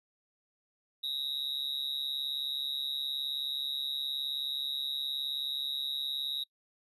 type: tone with amplitude modulation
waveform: triangle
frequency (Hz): 3789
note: A#7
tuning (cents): +27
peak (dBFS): -27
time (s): 1.03-6.44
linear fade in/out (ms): 10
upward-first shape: sine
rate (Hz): 139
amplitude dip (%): 100
effects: noise-tail reverb RT60 0.1 s tail -23 dB re dry + resampled to 32000 Hz